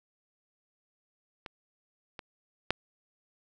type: clicks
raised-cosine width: 0.3 ms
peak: -24 / -24 / -9 dBFS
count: 3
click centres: 1.462 / 2.192 / 2.706 s
effects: none